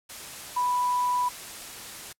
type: tone in noise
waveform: sine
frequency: 987.8 Hz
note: B5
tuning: in tune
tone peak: -23 dBFS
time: 0.56-1.29 s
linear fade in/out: 10 ms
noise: white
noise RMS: -40 dBFS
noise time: 0.09-2.13 s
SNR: +14 dB
effects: noise-tail reverb RT60 0.1 s tail -26 dB re dry + low-pass 12000 Hz 12 dB/octave